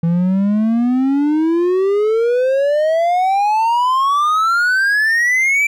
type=exponential sweep; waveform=triangle; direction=up; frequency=164.81 to 2349 Hz; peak=-10 dBFS; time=0.03-5.67 s; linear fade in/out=5 ms; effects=none